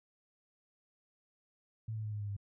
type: tone with pitch steps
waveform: sine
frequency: 110.8 / 108.71 / 106.66 / 104.64 / 102.67 / 100.73 Hz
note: A2 / A2 / G#2 / G#2 / G#2 / G2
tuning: +13 / -20 / +47 / +14 / -19 / +48 cents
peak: -36 dBFS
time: 1.88-2.366 s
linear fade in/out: 5 ms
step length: 81 ms
effects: none